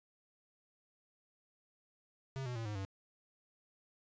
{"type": "tone with pitch steps", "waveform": "square", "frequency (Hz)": [134.1, 123.68, 114.07, 105.21, 97.04], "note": ["C3", "B2", "A#2", "G#2", "G2"], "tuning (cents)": [43, 3, -37, 23, -17], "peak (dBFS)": -39, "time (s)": [2.36, 2.85], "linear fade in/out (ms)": 0, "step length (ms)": 98, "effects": ["resampled to 16000 Hz"]}